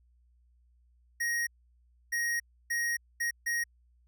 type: tone bursts at uneven times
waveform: square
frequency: 1879 Hz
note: A#6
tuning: 13 cents sharp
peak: -29 dBFS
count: 5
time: 1.2-1.47 / 2.12-2.4 / 2.7-2.97 / 3.2-3.31 / 3.46-3.64 s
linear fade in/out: 10 ms
effects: added 60 Hz sine -62 dBFS peak until 4.07 s